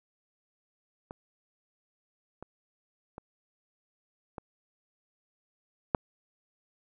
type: clicks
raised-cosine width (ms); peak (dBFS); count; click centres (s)
1; -26 / -28 / -27 / -24 / -9; 5; 1.109 / 2.426 / 3.181 / 4.382 / 5.948
effects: none